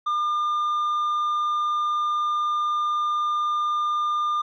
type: tone with tanh clipping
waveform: sine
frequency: 1204 Hz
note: D6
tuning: 43 cents sharp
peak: -22 dBFS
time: 0.06-4.42 s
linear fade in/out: 10 ms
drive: 4 dB
effects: none